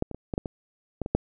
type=clicks; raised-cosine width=2 ms; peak=-11 / -21 / -23 / -16 / -12 / -18 / -15 / -18 / -7 dBFS; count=9; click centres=0.024 / 0.113 / 0.146 / 0.338 / 0.379 / 0.458 / 1.017 / 1.061 / 1.15 s; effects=none